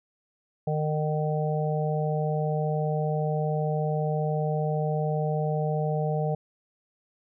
harmonic tone, 152.9 Hz, D#3, 30 cents flat, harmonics 1 / 3 / 4 / 5, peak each -26 / -31 / -32 / -33 dBFS, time 0.67-6.35 s, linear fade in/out 5 ms, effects none

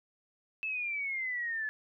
sine exponential sweep, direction down, 2637 to 1713 Hz, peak -32 dBFS, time 0.63-1.69 s, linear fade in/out 0 ms, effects none

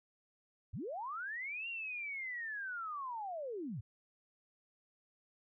sine linear two-way sweep, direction up then down, 61.3 to 2794 to 89.2 Hz, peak -39 dBFS, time 0.73-3.81 s, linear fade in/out 10 ms, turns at 1.68 s, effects none

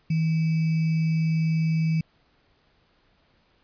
sine tone with sample-and-hold, 160.8 Hz, E3, 43 cents flat, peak -20 dBFS, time 0.1-2.01 s, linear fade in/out 5 ms, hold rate 2450 Hz, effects pink hiss -64 dBFS RMS until 3.63 s + resampled to 11025 Hz

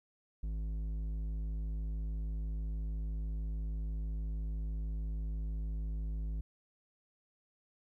square tone with low-pass filter, 53.1 Hz, G#1, 39 cents sharp, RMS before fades -37 dBFS, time 0.43-6.41 s, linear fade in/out 5 ms, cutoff 180 Hz, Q 0.56, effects 13-bit

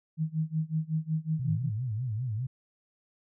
sine tone with tremolo, 158.1 Hz, D#3, 28 cents sharp, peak -24 dBFS, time 0.17-1.71 s, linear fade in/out 50 ms, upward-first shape sine, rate 5.4 Hz, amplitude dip 95%
sine tone with vibrato, 116.7 Hz, A#2, 2 cents sharp, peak -29 dBFS, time 1.39-2.47 s, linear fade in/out 10 ms, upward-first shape sine, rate 5 Hz, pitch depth 200 cents each way
effects none

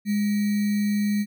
sine tone with sample-and-hold, 206.3 Hz, G#3, 11 cents flat, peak -20 dBFS, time 0.05-1.26 s, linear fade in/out 50 ms, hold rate 2100 Hz, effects none

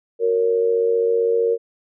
sine tone with amplitude modulation, 463.5 Hz, A#4, 10 cents flat, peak -12 dBFS, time 0.19-1.58 s, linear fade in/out 50 ms, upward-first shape sine, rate 95.5 Hz, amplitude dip 70%, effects none

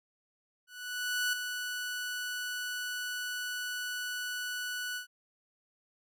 sawtooth tone with ADSR envelope, 1480 Hz, F#6, in tune, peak -24 dBFS, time 0.67-5.07 s, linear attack 660 ms, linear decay 4 ms, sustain -7 dB, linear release 110 ms, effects none

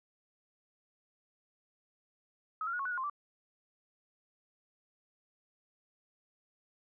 sine tone with pitch steps, 1274 / 1378 / 1452 / 1100 / 1482 / 1439 / 1051 / 1166 Hz, D#6 / F6 / F#6 / C#6 / F#6 / F#6 / C6 / D6, +41 / -24 / -33 / -14 / +2 / -49 / +7 / -13 cents, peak -33 dBFS, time 2.61-3.098 s, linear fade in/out 2 ms, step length 61 ms, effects none

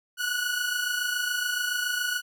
sawtooth tone pair together, 1452.9 / 1480 Hz, F#6 / F#6, -32 / 0 cents, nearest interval unison, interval 32 cents, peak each -26 / -25 dBFS, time 0.17-2.22 s, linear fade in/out 50 ms, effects none

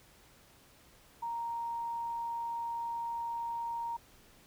sine tone, 932.3 Hz, A#5, in tune, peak -34 dBFS, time 1.22-3.97 s, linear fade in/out 10 ms, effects pink hiss -61 dBFS RMS until 4.46 s

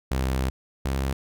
sawtooth tone pair in turn, 65.41 / 67.13 Hz, C2 / C2, 0 / +45 cents, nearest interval unison, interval 45 cents, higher second, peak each -19 / -20 dBFS, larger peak first, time 0.11-0.5 / 0.85-1.13 s, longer first, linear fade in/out 5 ms, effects none

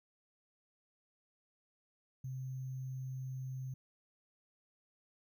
sine tone with sample-and-hold, 130.2 Hz, C3, 8 cents flat, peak -39 dBFS, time 2.24-3.74 s, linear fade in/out 5 ms, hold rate 6300 Hz, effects none

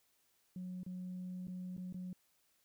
sine tone with dropouts, 182.4 Hz, F#3, 24 cents flat, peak -40 dBFS, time 0.56-2.13 s, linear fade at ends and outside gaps 2 ms, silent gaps 0.833-0.863 / 1.471-1.481 / 1.767-1.778 / 1.926-1.943 s, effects tanh soft clip ceiling -38 dBFS + white hiss -75 dBFS RMS until 2.64 s

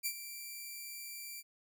5% pulse tone with ADSR envelope, 2349 Hz, D7, in tune, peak -22 dBFS, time 0.03-1.43 s, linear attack 29 ms, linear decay 67 ms, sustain -12 dB, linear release 39 ms, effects none

